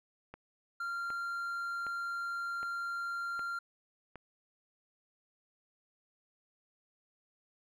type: click train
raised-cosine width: 0.5 ms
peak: -31 dBFS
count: 6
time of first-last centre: 0.34-4.157 s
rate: 1.31 Hz
type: tone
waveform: triangle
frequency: 1386 Hz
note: F6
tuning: 14 cents flat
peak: -33 dBFS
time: 0.8-3.59 s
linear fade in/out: 5 ms
effects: none